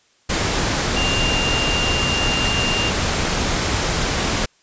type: tone in noise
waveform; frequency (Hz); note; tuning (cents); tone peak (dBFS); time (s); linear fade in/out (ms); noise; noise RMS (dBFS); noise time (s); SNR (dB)
sine; 2794; F7; 0; -21; 0.96-2.9; 10; pink; -20; 0.29-4.46; -4
effects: white hiss -58 dBFS RMS until 4.62 s + resampled to 16000 Hz

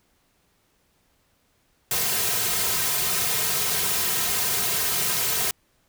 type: noise with comb filter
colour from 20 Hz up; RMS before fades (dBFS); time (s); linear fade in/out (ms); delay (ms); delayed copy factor
white; -24; 1.91-5.51; 2; 3.5; -0.85
effects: pink hiss -66 dBFS RMS until 5.88 s

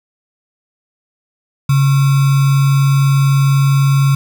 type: tone with sample-and-hold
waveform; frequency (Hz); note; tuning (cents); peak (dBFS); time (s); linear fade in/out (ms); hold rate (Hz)
sine; 138; C#3; -7; -8; 1.69-4.15; 5; 1225
effects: none

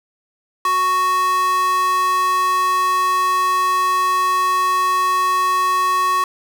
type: tone with high-pass filter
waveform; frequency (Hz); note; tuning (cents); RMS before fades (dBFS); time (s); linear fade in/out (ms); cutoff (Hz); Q
square; 370; F#4; 0; -17; 0.65-6.24; 2; 1000; 5.4
effects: 7-bit

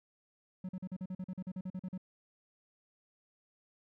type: tone bursts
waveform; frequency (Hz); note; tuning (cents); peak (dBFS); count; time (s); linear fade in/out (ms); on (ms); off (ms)
triangle; 185; F#3; 0; -35; 15; 0.64-1.978; 5; 50; 42
effects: none

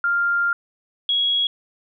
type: tone pair in turn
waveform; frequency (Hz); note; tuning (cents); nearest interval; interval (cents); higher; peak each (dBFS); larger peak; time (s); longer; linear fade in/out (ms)
sine; 1396.9 / 3322; F6 / G#7; 0 / 0; octave + minor third; 1500; second; -17; neither; 0.04-0.53 / 1.09-1.47; first; 2
effects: none

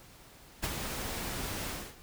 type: noise with ADSR envelope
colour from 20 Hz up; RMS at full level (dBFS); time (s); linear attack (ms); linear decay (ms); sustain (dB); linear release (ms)
pink; -31; 0.62-1.96; 22; 35; -6; 260
effects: pink hiss -55 dBFS RMS until 2.02 s

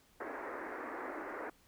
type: band-pass noise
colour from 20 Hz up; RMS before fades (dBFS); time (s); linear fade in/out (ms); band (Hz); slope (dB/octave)
pink; -43; 0.2-1.5; 5; 270 to 2000; 48
effects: pink hiss -67 dBFS RMS until 1.67 s

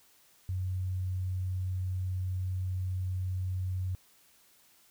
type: tone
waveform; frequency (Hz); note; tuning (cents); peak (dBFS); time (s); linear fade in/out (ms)
sine; 92.5; F#2; 0; -30; 0.49-3.95; 0
effects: white hiss -63 dBFS RMS until 4.9 s

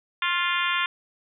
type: harmonic tone with a mistuned harmonic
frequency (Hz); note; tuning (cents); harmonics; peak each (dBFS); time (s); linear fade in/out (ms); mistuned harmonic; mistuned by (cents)
349.2; F4; 0; 3 / 4 / 5 / 6 / 7 / 8 / 9 / 10; -28 / -29 / -30 / -31 / -31 / -32 / -33 / -33; 0.22-0.86; 2; 3; +23
effects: none

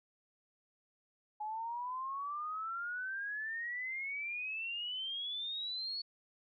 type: exponential sweep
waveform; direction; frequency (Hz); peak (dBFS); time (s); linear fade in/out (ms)
sine; up; 839 to 4435; -37; 1.4-6.02; 10
effects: none

